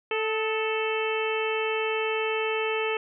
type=harmonic tone with a mistuned harmonic; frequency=440 Hz; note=A4; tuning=in tune; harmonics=1 / 2 / 3 / 4 / 5 / 6 / 7; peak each=-27 / -34 / -35 / -38 / -35 / -32 / -38 dBFS; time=0.11-2.97 s; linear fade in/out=2 ms; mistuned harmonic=3; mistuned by=-37 cents; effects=none